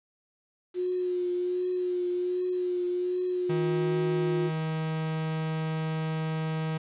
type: tone with vibrato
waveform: sine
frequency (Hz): 360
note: F#4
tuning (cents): -47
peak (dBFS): -26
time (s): 0.74-4.51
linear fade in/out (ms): 50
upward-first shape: triangle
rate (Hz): 1.3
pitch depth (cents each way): 22
type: tone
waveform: 45% pulse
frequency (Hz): 158.5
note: D#3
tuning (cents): +32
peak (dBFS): -28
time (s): 3.49-6.78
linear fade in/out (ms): 10
effects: resampled to 8000 Hz + 9-bit

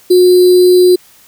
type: tone with sample-and-hold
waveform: sine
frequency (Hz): 361.6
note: F#4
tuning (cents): -40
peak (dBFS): -3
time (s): 0.1-0.96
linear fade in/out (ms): 10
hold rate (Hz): 4410
effects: white hiss -44 dBFS RMS until 1.27 s

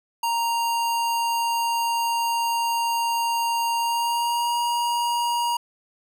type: tone with pitch glide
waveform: square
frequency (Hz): 932.3 to 949.7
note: A#5 to A#5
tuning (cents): 0 to +32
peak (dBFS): -22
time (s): 0.23-5.57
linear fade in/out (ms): 5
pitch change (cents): +32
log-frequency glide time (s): 3.78-4.56
effects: none

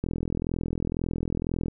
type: click train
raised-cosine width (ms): 3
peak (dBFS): -15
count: 70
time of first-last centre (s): 0.04-1.683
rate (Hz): 42
effects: none

